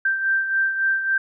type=beating tone pair; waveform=sine; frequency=1568 / 1571.6 Hz; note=G6 / G6; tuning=0 / +4 cents; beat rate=3.6 Hz; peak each=-19 / -27 dBFS; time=0.05-1.18 s; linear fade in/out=5 ms; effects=none